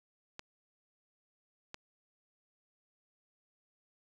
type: clicks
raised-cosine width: 0.2 ms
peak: -25 dBFS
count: 2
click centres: 0.394 / 1.744 s
effects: none